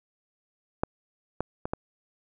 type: clicks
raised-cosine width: 1 ms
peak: -10 / -13 / -17 / -14 dBFS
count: 4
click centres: 0.835 / 1.406 / 1.655 / 1.735 s
effects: none